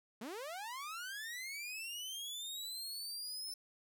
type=linear sweep; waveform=sawtooth; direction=up; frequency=200 to 5300 Hz; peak=-39 dBFS; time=0.21-3.54 s; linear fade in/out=5 ms; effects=none